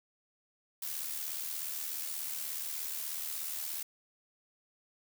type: noise with amplitude modulation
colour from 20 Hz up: blue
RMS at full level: -36 dBFS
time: 0.82-3.83 s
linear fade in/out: 5 ms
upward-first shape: sine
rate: 76.7 Hz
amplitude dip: 50%
effects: none